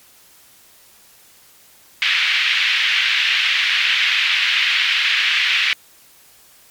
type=band-pass noise; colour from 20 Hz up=pink; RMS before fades=-17 dBFS; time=2.02-5.73 s; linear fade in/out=0 ms; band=2000 to 3400 Hz; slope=24 dB/octave; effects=white hiss -49 dBFS RMS until 6.7 s + MP3 96 kbps